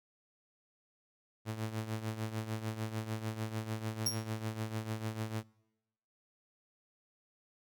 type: tone with tremolo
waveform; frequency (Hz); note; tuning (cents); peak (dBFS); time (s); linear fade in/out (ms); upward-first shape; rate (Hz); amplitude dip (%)
sawtooth; 110; A2; 0; -29; 1.45-5.44; 50; triangle; 6.7; 75
type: tone with exponential decay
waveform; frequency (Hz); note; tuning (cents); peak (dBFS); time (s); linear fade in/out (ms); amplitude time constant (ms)
sawtooth; 5588; F8; 0; -24; 4.06-4.24; 5; 38
effects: noise-tail reverb RT60 1.0 s tail -26 dB re dry